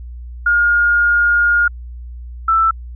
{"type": "tone pair in turn", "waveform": "sine", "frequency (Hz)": [1422, 1327], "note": ["F6", "E6"], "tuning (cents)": [31, 11], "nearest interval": "minor second", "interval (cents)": 120, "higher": "first", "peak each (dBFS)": -10, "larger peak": "neither", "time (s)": [[0.46, 1.68], [2.48, 2.71]], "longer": "first", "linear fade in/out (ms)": 5, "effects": ["added 60 Hz sine -28 dBFS peak until 2.95 s"]}